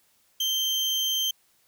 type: tone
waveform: 35% pulse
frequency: 3136 Hz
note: G7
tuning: in tune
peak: -22 dBFS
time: 0.4-1.31 s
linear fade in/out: 5 ms
effects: white hiss -65 dBFS RMS until 1.67 s